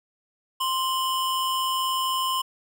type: tone pair together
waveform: square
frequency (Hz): 1046 / 2959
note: C6 / F#7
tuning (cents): -1 / -1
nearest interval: octave + tritone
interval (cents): 1800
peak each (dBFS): -25 / -30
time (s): 0.6-2.42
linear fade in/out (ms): 10
effects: none